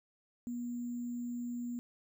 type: tone with sample-and-hold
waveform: sine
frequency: 241 Hz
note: B3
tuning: 42 cents flat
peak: -36 dBFS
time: 0.47-1.79 s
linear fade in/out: 0 ms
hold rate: 7350 Hz
effects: none